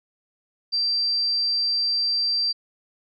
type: tone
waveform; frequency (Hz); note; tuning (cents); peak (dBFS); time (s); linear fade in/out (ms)
sine; 4700; D8; +1; -20; 0.72-2.53; 20
effects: none